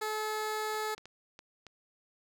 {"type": "tone", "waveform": "15% pulse", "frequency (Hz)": 430.5, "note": "A4", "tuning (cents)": -38, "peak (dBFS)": -26, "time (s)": [0.01, 0.95], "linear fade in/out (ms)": 10}
{"type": "clicks", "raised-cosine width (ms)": 0.2, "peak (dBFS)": -31, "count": 5, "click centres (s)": [0.744, 0.98, 1.056, 1.391, 1.667]}
{"effects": []}